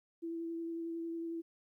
sine tone with vibrato, 332.6 Hz, E4, 16 cents sharp, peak -37 dBFS, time 0.22-1.42 s, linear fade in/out 20 ms, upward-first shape sine, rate 11 Hz, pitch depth 13 cents each way, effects 13-bit

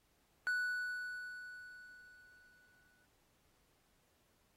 triangle tone with exponential decay, 1480 Hz, F#6, in tune, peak -30 dBFS, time 0.47-3.05 s, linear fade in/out 0 ms, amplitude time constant 560 ms, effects pink hiss -75 dBFS RMS until 4.56 s + AAC 48 kbps

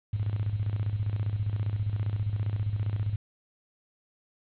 sine tone with tremolo, 103.83 Hz, G#2, in tune, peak -24 dBFS, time 0.13-3.16 s, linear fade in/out 5 ms, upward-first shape square, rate 15 Hz, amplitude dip 60%, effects resampled to 8000 Hz + 9-bit

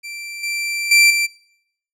sawtooth tone with level steps, 2349 Hz, D7, in tune, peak -26 / -18 / -6 / -13 dBFS, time 0.03-1.27 s, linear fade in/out 20 ms, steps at 0.43 / 0.91 / 1.1 s, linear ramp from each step 5 ms, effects noise-tail reverb RT60 0.7 s tail -20 dB re dry + low-pass 11000 Hz 12 dB/octave

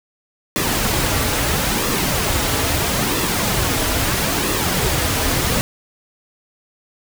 pink noise with flanger, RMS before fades -19 dBFS, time 0.56-5.61 s, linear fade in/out 0 ms, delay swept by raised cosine 1.3 to 5.6 ms, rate 0.76 Hz, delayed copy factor -0.5, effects none

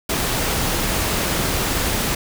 pink noise, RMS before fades -21 dBFS, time 0.09-2.15 s, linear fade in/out 5 ms, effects none

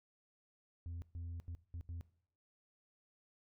sine tone bursts at uneven times, 85.1 Hz, F2, 44 cents flat, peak -39 dBFS, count 5, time 0.86-1.02 / 1.15-1.4 / 1.48-1.55 / 1.74-1.81 / 1.89-2.01 s, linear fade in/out 0 ms, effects noise-tail reverb RT60 0.6 s tail -21 dB re dry + tanh soft clip ceiling -41 dBFS

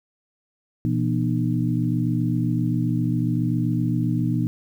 harmonic tone with a mistuned harmonic, 60.7 Hz, B1, 29 cents flat, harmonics 2 / 3 / 4 / 5, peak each -23 / -25 / -26 / -27 dBFS, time 0.85-4.47 s, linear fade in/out 0 ms, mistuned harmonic 3, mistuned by -130 cents, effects 9-bit

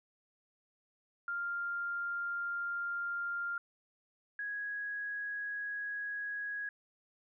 sine tone pair in turn, 1396.9 / 1661.2 Hz, F6 / G#6, 0 / 0 cents, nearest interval minor third, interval 300 cents, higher second, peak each -34 / -36 dBFS, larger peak first, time 1.28-3.58 / 4.39-6.69 s, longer neither, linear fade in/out 2 ms, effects none

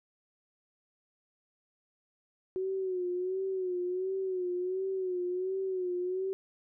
sine tone with vibrato, 370 Hz, F#4, in tune, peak -30 dBFS, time 2.56-6.33 s, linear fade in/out 0 ms, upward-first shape sine, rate 1.4 Hz, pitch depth 65 cents each way, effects none

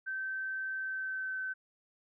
sine tone with pitch glide, 1547 to 1530.1 Hz, G6 to G6, -23 to -42 cents, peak -34 dBFS, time 0.06-1.54 s, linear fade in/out 20 ms, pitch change -19 cents, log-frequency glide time 0.78-1.4 s, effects none

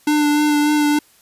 square tone with vibrato, 297 Hz, D4, 20 cents sharp, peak -14 dBFS, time 0.07-0.99 s, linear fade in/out 5 ms, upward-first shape sine, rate 3.4 Hz, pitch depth 17 cents each way, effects white hiss -53 dBFS RMS until 1.21 s + resampled to 32000 Hz

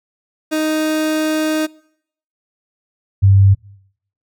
30% pulse / sine tone pair in turn, 311.1 / 97.99 Hz, D#4 / G2, 0 / 0 cents, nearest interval octave + minor sixth, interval 2000 cents, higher first, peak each -13 / -6 dBFS, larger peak second, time 0.51-1.67 / 3.22-3.55 s, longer first, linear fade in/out 20 ms, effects noise-tail reverb RT60 0.7 s tail -24 dB re dry

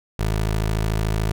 20% pulse tone, 53.6 Hz, A1, 45 cents flat, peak -15 dBFS, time 0.19-1.32 s, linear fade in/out 5 ms, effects none

